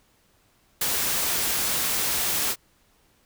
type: noise with ADSR envelope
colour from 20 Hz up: white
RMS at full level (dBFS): -23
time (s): 0.81-2.56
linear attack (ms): 6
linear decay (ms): 19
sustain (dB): -2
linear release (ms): 53
effects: pink hiss -63 dBFS RMS until 3.25 s